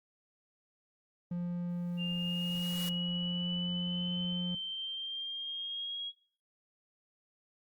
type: tone with pitch glide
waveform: triangle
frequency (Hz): 175 to 177.14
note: F3 to F3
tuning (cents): +4 to +25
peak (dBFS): -31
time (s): 1.31-4.55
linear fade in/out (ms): 5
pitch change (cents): +21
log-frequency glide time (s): 2.16-4.11
type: noise with exponential growth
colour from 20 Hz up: white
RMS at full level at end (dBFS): -41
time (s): 1.69-2.89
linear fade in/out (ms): 1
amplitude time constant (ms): 260
type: exponential sweep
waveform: sine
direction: up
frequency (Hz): 2794 to 3311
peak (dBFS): -36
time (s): 1.97-6.13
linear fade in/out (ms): 50
effects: noise-tail reverb RT60 0.5 s tail -22 dB re dry + Opus 48 kbps